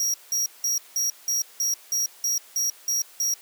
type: tone bursts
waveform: 45% pulse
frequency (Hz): 5680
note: F8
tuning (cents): +28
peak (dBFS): -22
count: 11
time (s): 0-3.34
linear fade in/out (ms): 2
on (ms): 140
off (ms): 180
effects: white hiss -50 dBFS RMS until 3.41 s + high-pass 400 Hz 12 dB/octave